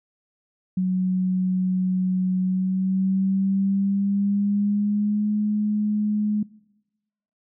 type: tone with pitch glide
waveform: sine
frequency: 185 to 210.1 Hz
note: F#3 to G#3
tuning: 0 to +20 cents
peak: -19 dBFS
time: 0.77-6.43 s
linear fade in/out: 5 ms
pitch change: +220 cents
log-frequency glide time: 2.4-5.3 s
effects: noise-tail reverb RT60 1.0 s tail -22 dB re dry